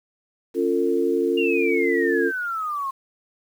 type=chord; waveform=sine; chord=Db augmented; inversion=none; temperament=equal with one note detuned; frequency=277.2 / 349.2 / 450.5 Hz; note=Db4 / F4 / A4; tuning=0 / 0 / +41 cents; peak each=-25 / -22 / -22 dBFS; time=0.54-2.32 s; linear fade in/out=50 ms
type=exponential sweep; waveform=sine; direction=down; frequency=2826 to 1060 Hz; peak=-24 dBFS; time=1.37-2.91 s; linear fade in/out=10 ms
effects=8-bit